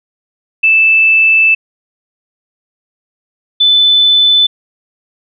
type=tone pair in turn; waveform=sine; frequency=2637 / 3508 Hz; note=E7 / A7; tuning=0 / -6 cents; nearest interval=perfect fourth; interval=494 cents; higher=second; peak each=-5 dBFS; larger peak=neither; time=0.63-1.55 / 3.6-4.47 s; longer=first; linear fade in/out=10 ms; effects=none